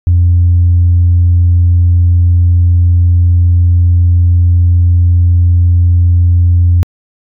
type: tone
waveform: sine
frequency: 87.31 Hz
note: F2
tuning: in tune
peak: -3 dBFS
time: 0.07-6.83 s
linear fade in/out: 0 ms
effects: tanh soft clip ceiling -1 dBFS